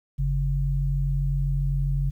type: tone pair together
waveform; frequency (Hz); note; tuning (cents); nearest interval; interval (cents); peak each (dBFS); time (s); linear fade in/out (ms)
sine; 46.25 / 138.6; F#1 / C#3; 0 / 0; octave + perfect fifth; 1900; -24; 0.18-2.11; 20
effects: 10-bit